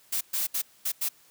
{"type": "noise bursts at uneven times", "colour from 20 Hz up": "blue", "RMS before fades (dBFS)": -28, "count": 5, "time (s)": [[0.12, 0.21], [0.33, 0.47], [0.54, 0.62], [0.85, 0.92], [1.01, 1.09]], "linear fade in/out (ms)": 10, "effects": ["white hiss -59 dBFS RMS until 1.3 s", "high-pass 60 Hz 12 dB/octave"]}